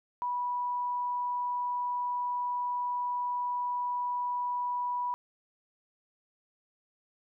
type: tone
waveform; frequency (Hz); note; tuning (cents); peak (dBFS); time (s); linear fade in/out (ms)
sine; 980; B5; -14; -29; 0.22-5.14; 0
effects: none